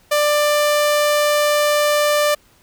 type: tone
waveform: sawtooth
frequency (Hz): 592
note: D5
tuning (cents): +14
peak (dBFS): -10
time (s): 0.11-2.35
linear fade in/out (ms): 10
effects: pink hiss -54 dBFS RMS until 2.62 s

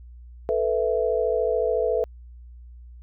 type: chord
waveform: sine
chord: A suspended second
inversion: none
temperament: equal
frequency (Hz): 440 / 493.9 / 659.3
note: A4 / B4 / E5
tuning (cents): 0 / 0 / 0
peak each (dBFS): -24 / -24 / -26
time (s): 0.49-2.04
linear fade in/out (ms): 0
effects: added 60 Hz sine -41 dBFS peak until 3.02 s

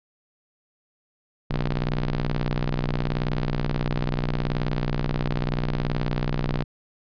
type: ring-modulated tone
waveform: sawtooth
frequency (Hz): 60.8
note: B1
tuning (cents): -26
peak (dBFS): -16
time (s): 1.5-6.64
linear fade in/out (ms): 10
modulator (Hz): 81.9
effects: resampled to 11025 Hz

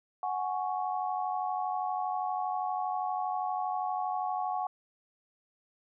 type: chord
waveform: sine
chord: F# suspended second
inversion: none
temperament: just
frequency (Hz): 740 / 832.5 / 1110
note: F#5 / G#5 / C#6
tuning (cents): 0 / +4 / +2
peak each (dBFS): -32 / -35 / -37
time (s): 0.23-4.67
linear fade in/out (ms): 2
effects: none

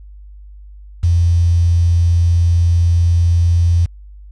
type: tone with quantisation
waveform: sine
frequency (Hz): 85.6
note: F2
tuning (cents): -34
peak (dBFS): -9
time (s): 1.03-3.86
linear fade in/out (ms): 10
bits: 6
effects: added 50 Hz sine -34 dBFS peak until 4.31 s + resampled to 22050 Hz

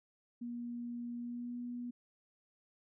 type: tone with pitch glide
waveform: sine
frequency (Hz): 239 to 242.8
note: A#3 to B3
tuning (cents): +43 to -29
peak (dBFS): -39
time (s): 0.41-1.91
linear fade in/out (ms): 10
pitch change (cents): +28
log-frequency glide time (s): 1.17-1.58
effects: none

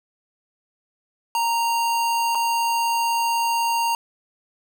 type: tone with dropouts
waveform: square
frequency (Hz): 928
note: A#5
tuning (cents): -8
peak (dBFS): -20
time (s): 1.35-3.95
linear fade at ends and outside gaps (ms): 1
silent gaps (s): 2.349-2.353
effects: none

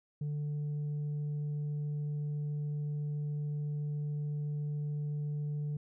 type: tone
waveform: sine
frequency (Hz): 147.7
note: D3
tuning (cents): +10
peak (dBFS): -30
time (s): 0.21-5.77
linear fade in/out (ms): 5
effects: tanh soft clip ceiling -32 dBFS

